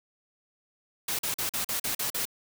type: noise bursts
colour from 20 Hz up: white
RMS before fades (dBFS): -30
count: 8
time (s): 1.08-2.254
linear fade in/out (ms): 5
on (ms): 110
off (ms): 42
effects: none